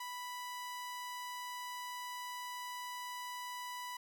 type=tone; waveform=sawtooth; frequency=987.8 Hz; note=B5; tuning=in tune; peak=-38 dBFS; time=0-3.97 s; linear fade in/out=5 ms; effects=none